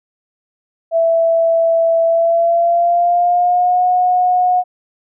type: tone with pitch glide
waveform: sine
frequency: 662 to 726.1 Hz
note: E5 to F#5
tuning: +7 to -33 cents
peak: -10 dBFS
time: 0.91-4.64 s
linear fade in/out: 50 ms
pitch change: +160 cents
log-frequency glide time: 2.04-3.84 s
effects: none